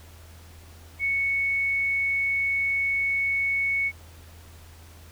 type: tone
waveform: sine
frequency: 2215 Hz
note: C#7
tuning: 2 cents flat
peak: -22 dBFS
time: 0.99-3.92 s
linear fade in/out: 50 ms
effects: added 82 Hz sine -46 dBFS peak until 5.11 s + pink hiss -52 dBFS RMS until 5.11 s